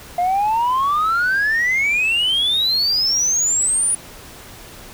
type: exponential sweep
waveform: sine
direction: up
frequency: 694 to 9800 Hz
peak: -13 dBFS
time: 0.18-3.95 s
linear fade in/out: 5 ms
effects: tanh soft clip ceiling -13 dBFS + pink hiss -39 dBFS RMS until 4.93 s